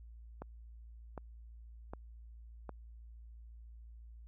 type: click train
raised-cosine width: 1 ms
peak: -29 dBFS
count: 4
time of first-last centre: 0.42-2.693 s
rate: 1.32 Hz
effects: added 57 Hz sine -50 dBFS peak until 4.27 s

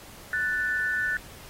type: tone pair together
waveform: sine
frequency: 1483.9 / 1767 Hz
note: F#6 / A6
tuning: +5 / +7 cents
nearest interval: minor third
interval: 302 cents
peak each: -27 dBFS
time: 0.33-1.17 s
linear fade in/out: 2 ms
effects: pink hiss -47 dBFS RMS until 1.49 s + AAC 48 kbps

